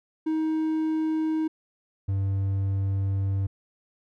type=tone pair in turn; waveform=triangle; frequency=315.4 / 97.58 Hz; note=D#4 / G2; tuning=+24 / -7 cents; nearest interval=octave + minor sixth; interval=2031 cents; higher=first; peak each=-21 dBFS; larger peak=neither; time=0.26-1.48 / 2.08-3.47 s; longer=second; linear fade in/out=10 ms; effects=none